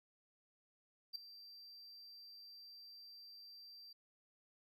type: tone with ADSR envelope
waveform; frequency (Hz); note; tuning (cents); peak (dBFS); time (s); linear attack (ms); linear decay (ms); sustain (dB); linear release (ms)
triangle; 4699; D8; 0; -37; 1.13-3.93; 26; 4; -16; 6
effects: none